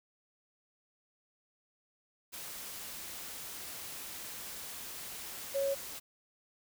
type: tone in noise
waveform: sine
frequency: 552 Hz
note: C#5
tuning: 7 cents flat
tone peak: -29 dBFS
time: 5.54-5.75 s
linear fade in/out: 20 ms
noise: white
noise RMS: -44 dBFS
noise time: 2.32-6 s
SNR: +12 dB
effects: none